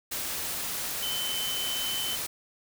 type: tone in noise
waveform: sine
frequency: 3055 Hz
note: G7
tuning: 45 cents flat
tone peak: -31 dBFS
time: 1.02-2.16 s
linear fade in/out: 10 ms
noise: white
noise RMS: -33 dBFS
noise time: 0.11-2.27 s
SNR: -1 dB
effects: none